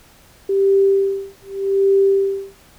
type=tone with tremolo; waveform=sine; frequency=392 Hz; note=G4; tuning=in tune; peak=-10 dBFS; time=0.49-2.61 s; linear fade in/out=5 ms; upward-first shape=sine; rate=0.84 Hz; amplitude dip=100%; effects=pink hiss -49 dBFS RMS until 2.78 s